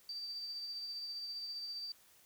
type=tone with tremolo; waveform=sine; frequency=4651 Hz; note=D8; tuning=18 cents flat; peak=-39 dBFS; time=0.09-1.92 s; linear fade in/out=2 ms; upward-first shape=triangle; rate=15 Hz; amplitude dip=35%; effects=white hiss -65 dBFS RMS until 2.25 s